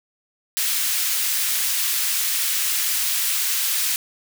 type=high-pass noise; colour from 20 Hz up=white; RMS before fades=-22 dBFS; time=0.57-3.96 s; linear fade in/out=0 ms; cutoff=1800 Hz; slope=12 dB/octave; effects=none